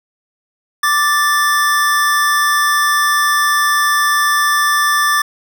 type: tone pair together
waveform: square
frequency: 1174.7 / 1760 Hz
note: D6 / A6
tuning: 0 / 0 cents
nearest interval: perfect fifth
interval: 700 cents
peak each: -15 / -15 dBFS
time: 0.83-5.22 s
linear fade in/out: 5 ms
effects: none